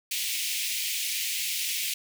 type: high-pass noise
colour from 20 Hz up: pink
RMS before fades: -30 dBFS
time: 0.11-1.94 s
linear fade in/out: 5 ms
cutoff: 2200 Hz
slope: 48 dB/octave
effects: none